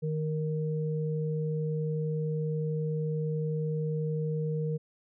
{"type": "tone pair together", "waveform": "sine", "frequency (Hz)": [155.15, 466.8], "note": ["D#3", "A#4"], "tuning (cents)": [-5, 2], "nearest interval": "octave + perfect fifth", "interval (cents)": 1907, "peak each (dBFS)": [-29, -34], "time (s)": [0.02, 4.78], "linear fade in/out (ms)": 20, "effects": []}